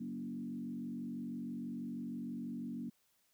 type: tone with frequency modulation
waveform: sine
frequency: 236.6 Hz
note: A#3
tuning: 26 cents sharp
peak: -39 dBFS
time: 0-2.9 s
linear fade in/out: 10 ms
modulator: 46.2 Hz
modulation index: 1.1
effects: white hiss -75 dBFS RMS until 3.33 s